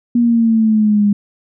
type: exponential sweep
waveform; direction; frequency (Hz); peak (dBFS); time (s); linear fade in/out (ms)
sine; down; 240 to 202.7; -9; 0.15-1.13; 5
effects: none